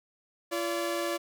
sawtooth tone pair together, 342.1 / 575 Hz, F4 / D5, -36 / -37 cents, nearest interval major sixth, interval 899 cents, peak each -28 dBFS, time 0.51-1.18 s, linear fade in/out 20 ms, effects none

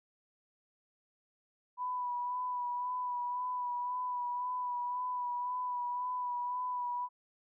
sine tone with vibrato, 987 Hz, B5, 1 cent flat, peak -33 dBFS, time 1.77-7.09 s, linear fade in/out 50 ms, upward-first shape sine, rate 1.9 Hz, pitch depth 24 cents each way, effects none

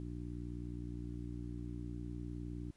harmonic tone, 59.6 Hz, A#1, 39 cents sharp, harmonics 1 / 2 / 3 / 4 / 5 / 6, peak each -45 / -46 / -50 / -54 / -47 / -56 dBFS, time 0-2.71 s, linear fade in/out 0 ms, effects pink hiss -71 dBFS RMS until 2.76 s + resampled to 24000 Hz

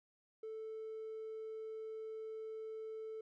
triangle tone, 440 Hz, A4, in tune, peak -40 dBFS, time 0.43-3.21 s, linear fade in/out 5 ms, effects tanh soft clip ceiling -39 dBFS

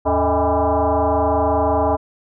sine tone with frequency modulation, 102.7 Hz, G#2, 19 cents flat, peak -14 dBFS, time 0.05-1.97 s, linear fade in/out 20 ms, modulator 180 Hz, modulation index 5.1, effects none

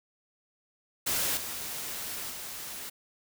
white noise with level steps, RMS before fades -29 / -37 / -40 dBFS, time 1.06-2.9 s, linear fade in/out 10 ms, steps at 1.37 / 2.3 s, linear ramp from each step 2 ms, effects none

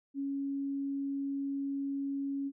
sine tone, 277.2 Hz, C#4, in tune, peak -32 dBFS, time 0.14-2.52 s, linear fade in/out 50 ms, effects none

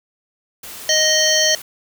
white noise, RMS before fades -34 dBFS, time 0.63-1.62 s, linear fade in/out 5 ms
harmonic tone, 622.3 Hz, D#5, in tune, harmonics 1 / 3 / 5 / 7 / 9 / 10, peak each -20 / -20 / -20 / -20 / -20 / -20 dBFS, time 0.89-1.55 s, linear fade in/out 2 ms
effects none

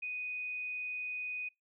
sine tone, 2489 Hz, D#7, in tune, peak -36 dBFS, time 0.02-1.49 s, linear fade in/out 10 ms, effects noise-tail reverb RT60 0.2 s tail -25 dB re dry

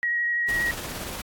sine tone with vibrato, 1900 Hz, A#6, 33 cents sharp, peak -22 dBFS, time 0.03-0.71 s, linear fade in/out 0 ms, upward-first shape triangle, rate 12 Hz, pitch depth 14 cents each way
pink noise with tremolo, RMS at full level -33 dBFS, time 0.48-1.22 s, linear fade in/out 10 ms, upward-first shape square, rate 17 Hz, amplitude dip 25%
effects AAC 64 kbps

